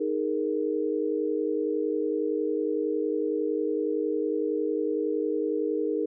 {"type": "chord", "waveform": "sine", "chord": "D# suspended fourth", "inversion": "none", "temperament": "equal", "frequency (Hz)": [311.1, 415.3, 466.2], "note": ["D#4", "G#4", "A#4"], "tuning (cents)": [0, 0, 0], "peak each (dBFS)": -29, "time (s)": [0, 6.06], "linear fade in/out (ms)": 10, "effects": []}